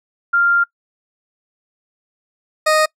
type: tone pair in turn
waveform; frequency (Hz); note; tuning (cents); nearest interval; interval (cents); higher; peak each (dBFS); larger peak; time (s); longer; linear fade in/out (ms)
sine / 20% pulse; 1394 / 620.6; F6 / D#5; -4 / -5; octave + major second; 1401; first; -11 / -7; second; 0.33-0.64 / 2.66-2.86; first; 10
effects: noise-tail reverb RT60 0.1 s tail -24 dB re dry + low-pass 11000 Hz 12 dB/octave